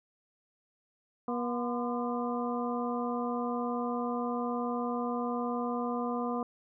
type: harmonic tone with a mistuned harmonic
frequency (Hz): 241.1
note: B3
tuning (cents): -41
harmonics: 1 / 2 / 3 / 4 / 5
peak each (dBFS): -33 / -36 / -38 / -39 / -40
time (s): 1.28-6.43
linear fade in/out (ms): 2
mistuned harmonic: 4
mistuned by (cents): +99
effects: none